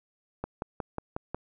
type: click train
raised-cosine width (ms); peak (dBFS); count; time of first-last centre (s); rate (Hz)
1; -18; 6; 0.44-1.346; 5.52
effects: none